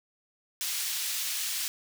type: high-pass noise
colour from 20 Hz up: pink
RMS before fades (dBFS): -32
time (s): 0.61-1.68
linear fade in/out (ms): 0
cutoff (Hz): 3200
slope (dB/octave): 12
effects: none